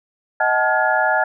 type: tone cluster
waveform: sine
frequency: 628 / 748 / 870 / 1419 / 1685 Hz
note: D#5 / F#5 / A5 / F6 / G#6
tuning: +16 / +19 / -20 / +27 / +25 cents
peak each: -21 dBFS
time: 0.4-1.24 s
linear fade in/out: 5 ms
effects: none